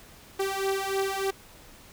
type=beating tone pair; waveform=sawtooth; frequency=387.2 / 390.5 Hz; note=G4 / G4; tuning=-21 / -7 cents; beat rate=3.3 Hz; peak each=-26 / -25 dBFS; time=0.39-1.31 s; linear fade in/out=10 ms; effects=pink hiss -51 dBFS RMS until 1.92 s